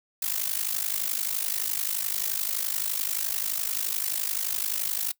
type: noise with amplitude modulation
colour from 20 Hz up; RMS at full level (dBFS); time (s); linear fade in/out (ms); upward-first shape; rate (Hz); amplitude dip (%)
blue; -25; 0.22-5.12; 5; sine; 51.6; 85
effects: noise-tail reverb RT60 0.1 s tail -21 dB re dry